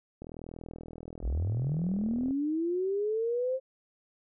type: click train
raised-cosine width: 2 ms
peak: -29 dBFS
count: 86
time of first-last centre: 0.22-2.308 s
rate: 40.7 Hz
type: linear sweep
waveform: sine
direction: up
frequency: 45 to 531 Hz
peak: -27 dBFS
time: 1.21-3.6 s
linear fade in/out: 50 ms
effects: none